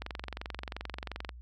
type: click train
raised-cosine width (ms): 0.3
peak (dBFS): -21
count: 30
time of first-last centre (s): 0.02-1.292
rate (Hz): 22.8
effects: added 60 Hz sine -45 dBFS peak until 1.41 s